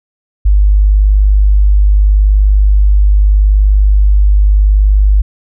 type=tone; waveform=sine; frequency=50.4 Hz; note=G1; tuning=49 cents sharp; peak=-4 dBFS; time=0.45-5.22 s; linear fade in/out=10 ms; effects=none

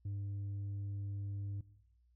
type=tone with tanh clipping; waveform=sine; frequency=100.2 Hz; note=G2; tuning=38 cents sharp; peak=-38 dBFS; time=0.05-1.61 s; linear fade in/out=5 ms; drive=3 dB; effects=noise-tail reverb RT60 0.9 s tail -21 dB re dry + added 60 Hz sine -67 dBFS peak until 2.15 s

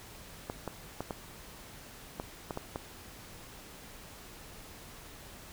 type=clicks; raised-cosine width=1 ms; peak=-21 dBFS; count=8; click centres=0.499 / 0.677 / 1.006 / 1.108 / 2.199 / 2.508 / 2.574 / 2.759 s; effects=pink hiss -50 dBFS RMS until 5.52 s

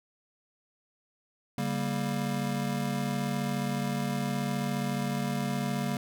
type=chord; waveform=square; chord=G diminished; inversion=second; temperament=just; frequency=141.12 / 196 / 235.2 Hz; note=Db3 / G3 / Bb3; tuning=+31 / 0 / +16 cents; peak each=-34 dBFS; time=1.58-5.97 s; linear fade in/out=2 ms; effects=none

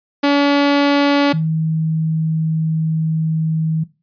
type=tone pair in turn; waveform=sawtooth / sine; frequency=284.8 / 159.45 Hz; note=C#4 / D#3; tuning=+47 / +43 cents; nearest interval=minor seventh; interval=1004 cents; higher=first; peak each=-7 / -15 dBFS; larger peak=first; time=0.23-1.33 / 1.33-3.84 s; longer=second; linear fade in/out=10 ms; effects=noise-tail reverb RT60 0.3 s tail -18 dB re dry + resampled to 11025 Hz

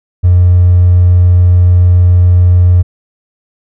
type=tone with hard clipping; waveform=triangle; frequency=89.3 Hz; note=F2; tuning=39 cents sharp; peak=-3 dBFS; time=0.23-2.83 s; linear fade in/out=20 ms; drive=3 dB; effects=none

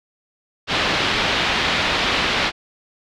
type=low-pass noise; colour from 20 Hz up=white; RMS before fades=-20 dBFS; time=0.67-2.52 s; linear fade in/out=50 ms; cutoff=3800 Hz; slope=24 dB/octave; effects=none

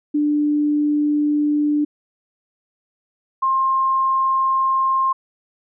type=tone pair in turn; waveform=sine; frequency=296 / 1061.5 Hz; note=D4 / C6; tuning=+14 / +25 cents; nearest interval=octave + minor seventh; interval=2211 cents; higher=second; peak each=-15 / -15 dBFS; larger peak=neither; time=0.14-1.85 / 3.42-5.13 s; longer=neither; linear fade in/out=10 ms; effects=none

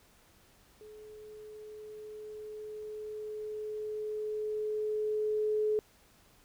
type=tone with level ramp; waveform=sine; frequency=427 Hz; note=G#4; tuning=48 cents sharp; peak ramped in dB=-48 to -26 dBFS; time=0.81-5.79 s; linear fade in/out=0 ms; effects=pink hiss -63 dBFS RMS until 6.44 s

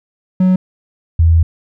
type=tone pair in turn; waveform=triangle / sine; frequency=185 / 82.41 Hz; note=F#3 / E2; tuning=0 / 0 cents; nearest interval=octave + major second; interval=1400 cents; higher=first; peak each=-6 dBFS; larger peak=neither; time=0.4-0.56 / 1.19-1.43 s; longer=second; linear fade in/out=5 ms; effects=none

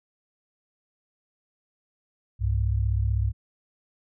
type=tone pair together; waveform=sine; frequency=65.41 / 101.31 Hz; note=C2 / G#2; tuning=0 / -42 cents; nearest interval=minor sixth; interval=758 cents; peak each=-24 dBFS; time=2.39-3.33 s; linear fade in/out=50 ms; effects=none

